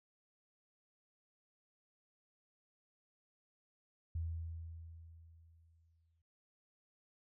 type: tone with exponential decay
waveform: sine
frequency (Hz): 82.41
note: E2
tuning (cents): 0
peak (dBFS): -35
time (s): 4.15-6.22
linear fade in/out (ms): 5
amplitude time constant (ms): 450
effects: none